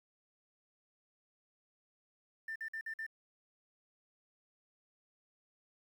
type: tone bursts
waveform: triangle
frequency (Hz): 1788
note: A6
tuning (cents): +27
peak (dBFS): -35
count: 5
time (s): 2.48-3.065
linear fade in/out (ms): 5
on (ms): 77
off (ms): 50
effects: tanh soft clip ceiling -36 dBFS + 11-bit